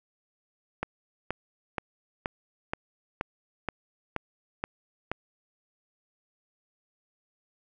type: click train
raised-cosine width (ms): 0.5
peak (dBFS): -14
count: 10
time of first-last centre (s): 0.83-5.116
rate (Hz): 2.1
effects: none